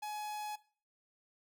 45% pulse tone, 843 Hz, G#5, 26 cents sharp, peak -39 dBFS, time 0.02-0.56 s, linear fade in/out 10 ms, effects noise-tail reverb RT60 0.4 s tail -18 dB re dry

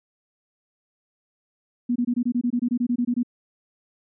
sine tone bursts, 242.6 Hz, B3, 31 cents flat, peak -19 dBFS, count 15, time 1.89-3.232 s, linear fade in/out 10 ms, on 68 ms, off 23 ms, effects none

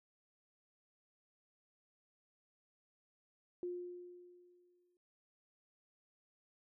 sine tone with exponential decay, 355.1 Hz, F4, 29 cents sharp, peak -37 dBFS, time 3.63-4.97 s, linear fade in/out 1 ms, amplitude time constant 290 ms, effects none

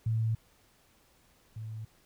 sine tone pair in turn, 112 / 110.08 Hz, A2 / A2, +31 / +1 cents, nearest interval unison, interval 30 cents, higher first, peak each -26 / -37 dBFS, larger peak first, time 0.06-0.35 / 1.56-1.85 s, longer neither, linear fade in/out 5 ms, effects pink hiss -65 dBFS RMS until 2.05 s

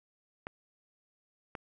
clicks, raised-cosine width 0.5 ms, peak -23 / -24 dBFS, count 2, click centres 0.469 / 1.552 s, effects none

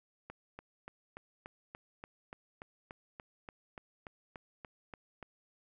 click train, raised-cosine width 0.5 ms, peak -30 dBFS, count 18, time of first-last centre 0.3-5.228 s, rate 3.45 Hz, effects none

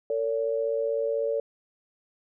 sine tone pair together, 452.5 / 568.3 Hz, A4 / C#5, +48 / +43 cents, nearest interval major third, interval 395 cents, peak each -27 dBFS, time 0.1-1.4 s, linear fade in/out 2 ms, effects none

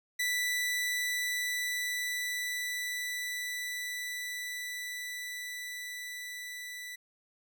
sawtooth tone with level ramp, 1975.5 Hz, B6, in tune, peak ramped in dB -25 to -37 dBFS, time 0.19-6.96 s, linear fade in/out 10 ms, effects none

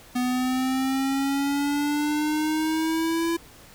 square exponential sweep, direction up, 247.3 to 336.6 Hz, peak -23 dBFS, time 0.15-3.37 s, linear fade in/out 10 ms, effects pink hiss -49 dBFS RMS until 3.74 s

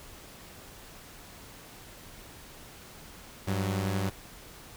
sawtooth tone pair together, 98.2 / 185.25 Hz, G2 / F#3, +4 / +2 cents, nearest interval major seventh, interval 1098 cents, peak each -25 / -30 dBFS, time 3.47-4.1 s, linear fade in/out 10 ms, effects pink hiss -49 dBFS RMS until 4.76 s

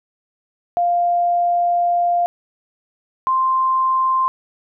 sine tone pair in turn, 698.5 / 1046.6 Hz, F5 / C6, 0 / 0 cents, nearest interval perfect fifth, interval 700 cents, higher second, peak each -14 dBFS, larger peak neither, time 0.77-2.26 / 3.27-4.28 s, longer first, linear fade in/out 0 ms, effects none

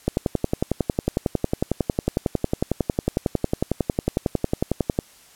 click train, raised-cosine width 2 ms, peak -6 dBFS, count 55, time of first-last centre 0.08-4.989 s, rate 11 Hz, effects white hiss -51 dBFS RMS until 5.35 s + low-pass 12000 Hz 12 dB/octave

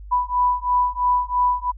sine beating tone pair, 987.8 / 990.8 Hz, B5 / B5, 0 / +5 cents, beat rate 3 Hz, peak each -20 dBFS, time 0.11-1.72 s, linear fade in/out 20 ms, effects added 50 Hz sine -35 dBFS peak until 1.77 s

